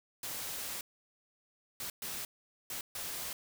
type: noise bursts at uneven times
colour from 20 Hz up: white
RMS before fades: -40 dBFS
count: 5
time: 0.23-0.81 / 1.8-1.9 / 2.02-2.25 / 2.7-2.81 / 2.95-3.33 s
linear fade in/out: 2 ms
effects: none